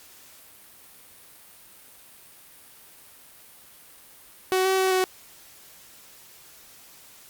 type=tone with pitch steps; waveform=sawtooth; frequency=374.3 / 380.5 / 377.9 / 372.7 Hz; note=F#4 / F#4 / F#4 / F#4; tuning=+20 / +48 / +37 / +13 cents; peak=-16 dBFS; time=4.52-5.04 s; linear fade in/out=0 ms; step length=130 ms; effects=white hiss -50 dBFS RMS until 7.29 s + Opus 48 kbps